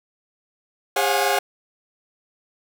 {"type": "tone cluster", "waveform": "sawtooth", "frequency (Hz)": [405.2, 540, 710, 736, 828], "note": ["G#4", "C#5", "F5", "F#5", "G#5"], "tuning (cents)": [-43, -45, 28, -9, -5], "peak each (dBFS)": -21, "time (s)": [0.96, 1.39], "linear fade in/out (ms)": 5, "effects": []}